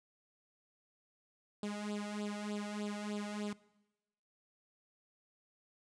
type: tone with flanger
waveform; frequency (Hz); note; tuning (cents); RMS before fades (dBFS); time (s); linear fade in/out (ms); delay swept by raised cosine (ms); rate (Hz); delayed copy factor
sawtooth; 207.7; G#3; 0; -40; 1.63-3.53; 2; 0.24 to 1.54; 3.3; +0.85
effects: noise-tail reverb RT60 1.0 s tail -21 dB re dry + resampled to 22050 Hz